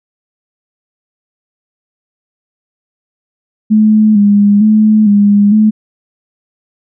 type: tone with vibrato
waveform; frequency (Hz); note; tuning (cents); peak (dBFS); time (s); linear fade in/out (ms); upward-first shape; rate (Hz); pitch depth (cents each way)
sine; 209.4; G#3; +15; -4; 3.7-5.71; 20; square; 1.1; 46
effects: none